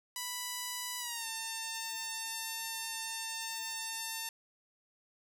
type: tone with pitch glide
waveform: 5% pulse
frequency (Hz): 987.8 to 900.6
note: B5 to A5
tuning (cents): 0 to +40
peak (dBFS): -25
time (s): 0.16-4.29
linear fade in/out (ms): 2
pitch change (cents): -160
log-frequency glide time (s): 0.99-1.26
effects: none